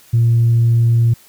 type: tone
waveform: sine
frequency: 116.54 Hz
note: A#2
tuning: in tune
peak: -8 dBFS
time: 0.13-1.14 s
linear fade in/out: 10 ms
effects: tanh soft clip ceiling -6 dBFS + white hiss -47 dBFS RMS until 1.28 s